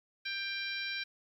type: harmonic tone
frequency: 790 Hz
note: G5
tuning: 13 cents sharp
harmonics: 2 / 3 / 4 / 5 / 6 / 7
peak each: -40 / -39 / -46 / -41 / -47 / -47 dBFS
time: 0.25-1.04 s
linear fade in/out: 10 ms
effects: 11-bit

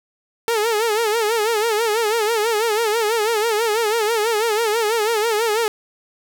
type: tone with vibrato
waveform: sawtooth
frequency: 441.5 Hz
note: A4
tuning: 6 cents sharp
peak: -13 dBFS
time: 0.48-5.68 s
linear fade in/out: 0 ms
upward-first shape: sine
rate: 6.1 Hz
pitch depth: 110 cents each way
effects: none

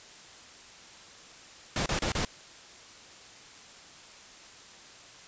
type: noise bursts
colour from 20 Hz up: pink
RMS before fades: -29 dBFS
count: 4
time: 1.76-2.25 s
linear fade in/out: 2 ms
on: 100 ms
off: 30 ms
effects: white hiss -50 dBFS RMS until 5.27 s + resampled to 16000 Hz

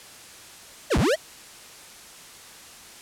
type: linear two-way sweep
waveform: square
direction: down then up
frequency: 682 to 37.07 to 682 Hz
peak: -19 dBFS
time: 0.9-1.16 s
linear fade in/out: 20 ms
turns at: 0.98 s
effects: white hiss -45 dBFS RMS until 3.01 s + low-pass 10000 Hz 12 dB/octave

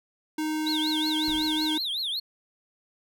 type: tone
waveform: square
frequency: 310 Hz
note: D#4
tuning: 6 cents flat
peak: -27 dBFS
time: 0.38-1.78 s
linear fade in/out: 5 ms
type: tone with vibrato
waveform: triangle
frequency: 3700 Hz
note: A#7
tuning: 14 cents flat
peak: -26 dBFS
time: 0.66-2.2 s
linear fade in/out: 10 ms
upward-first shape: triangle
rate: 5.4 Hz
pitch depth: 290 cents each way
type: noise with exponential decay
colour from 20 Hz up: brown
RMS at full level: -38 dBFS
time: 1.28-1.97 s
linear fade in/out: 0 ms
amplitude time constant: 150 ms
effects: none

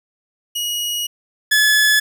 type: tone pair in turn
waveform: sawtooth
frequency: 2900 / 1713.4 Hz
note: F#7 / A6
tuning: -35 / -46 cents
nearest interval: major sixth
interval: 911 cents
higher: first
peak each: -17 / -8 dBFS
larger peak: second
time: 0.55-1.07 / 1.51-2 s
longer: first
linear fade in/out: 10 ms
effects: none

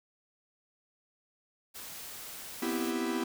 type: noise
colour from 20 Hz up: white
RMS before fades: -44 dBFS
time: 1.74-2.92 s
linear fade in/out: 20 ms
type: chord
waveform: 45% pulse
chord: C major seventh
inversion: third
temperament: equal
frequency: 246.9 / 261.6 / 329.6 / 392 Hz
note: B3 / C4 / E4 / G4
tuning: 0 / 0 / 0 / 0 cents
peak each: -35 / -40 / -34 / -37 dBFS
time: 2.62-3.24 s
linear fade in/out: 5 ms
effects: none

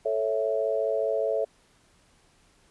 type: chord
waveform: sine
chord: A major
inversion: none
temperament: equal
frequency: 440 / 554.4 / 659.3 Hz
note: A4 / C#5 / E5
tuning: 0 / 0 / 0 cents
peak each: -28 dBFS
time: 0.05-1.45 s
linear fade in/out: 10 ms
effects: pink hiss -62 dBFS RMS until 2.7 s + resampled to 24000 Hz

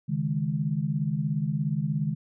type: chord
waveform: sine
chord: C# suspended second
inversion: none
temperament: equal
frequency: 138.59 / 155.56 / 207.7 Hz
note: C#3 / D#3 / G#3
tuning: 0 / 0 / 0 cents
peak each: -30 / -27 / -31 dBFS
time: 0.08-2.15 s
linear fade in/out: 20 ms
effects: none

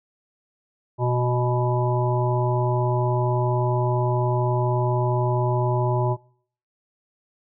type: harmonic tone with a mistuned harmonic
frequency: 123.47 Hz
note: B2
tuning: in tune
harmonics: 1 / 3 / 5 / 7 / 8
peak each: -21 / -26 / -28 / -29 / -30 dBFS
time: 0.98-6.17 s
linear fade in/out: 50 ms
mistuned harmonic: 7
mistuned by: -16 cents
effects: noise-tail reverb RT60 0.6 s tail -26 dB re dry

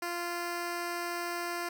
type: tone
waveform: 10% pulse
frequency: 346.8 Hz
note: F4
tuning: 12 cents flat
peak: -25 dBFS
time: 0.02-1.69 s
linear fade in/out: 5 ms
effects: none

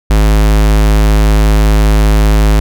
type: tone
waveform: square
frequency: 52.6 Hz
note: G#1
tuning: 23 cents sharp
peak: -6 dBFS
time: 0.1-2.6 s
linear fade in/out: 5 ms
effects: none

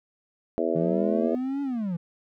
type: harmonic tone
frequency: 82.41 Hz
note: E2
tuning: in tune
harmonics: 3 / 4 / 5 / 6 / 7 / 8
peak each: -32 / -29 / -29 / -30 / -31 / -30 dBFS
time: 0.58-1.35 s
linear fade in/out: 0 ms
type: linear two-way sweep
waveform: triangle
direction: up then down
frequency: 161.8 to 285.4 to 161.8 Hz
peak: -24 dBFS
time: 0.75-1.97 s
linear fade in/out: 10 ms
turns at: 1.62 s
effects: none

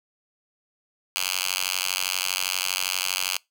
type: tone with high-pass filter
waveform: 5% pulse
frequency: 92.5 Hz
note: F#2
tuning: in tune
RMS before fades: -27 dBFS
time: 1.16-3.37 s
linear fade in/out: 0 ms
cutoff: 2800 Hz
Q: 0.92
effects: noise-tail reverb RT60 0.2 s tail -25 dB re dry

